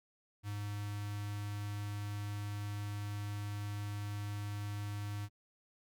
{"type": "tone with notch filter", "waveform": "square", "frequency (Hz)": 103, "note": "G#2", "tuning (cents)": -14, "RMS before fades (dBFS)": -40, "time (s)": [0.43, 5.29], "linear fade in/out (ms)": 50, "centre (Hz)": 460, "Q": 0.88, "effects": ["Opus 48 kbps"]}